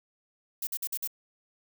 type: noise bursts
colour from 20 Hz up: violet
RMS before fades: -32 dBFS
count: 5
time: 0.62-1.075 s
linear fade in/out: 5 ms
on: 51 ms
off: 50 ms
effects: none